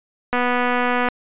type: click train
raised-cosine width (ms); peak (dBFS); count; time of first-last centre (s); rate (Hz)
0.5; -6; 187; 0.33-1.086; 246
effects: resampled to 8000 Hz